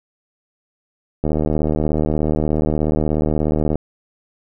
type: click train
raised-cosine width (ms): 2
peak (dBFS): -6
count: 194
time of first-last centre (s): 1.24-3.756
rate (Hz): 76.7
effects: none